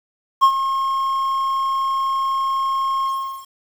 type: tone with ADSR envelope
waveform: triangle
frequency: 1076 Hz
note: C6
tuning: 48 cents sharp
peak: -5 dBFS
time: 0.41-3.47 s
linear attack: 26 ms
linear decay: 74 ms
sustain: -11 dB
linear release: 430 ms
effects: 7-bit